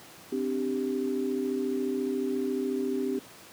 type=chord; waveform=sine; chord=C suspended second; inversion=none; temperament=equal with one note detuned; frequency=259.5 / 293.7 / 392 Hz; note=C4 / D4 / G4; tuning=-14 / 0 / 0 cents; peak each=-30 / -34 / -30 dBFS; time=0.32-3.19 s; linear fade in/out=5 ms; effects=pink hiss -49 dBFS RMS until 3.52 s + high-pass 150 Hz 12 dB/octave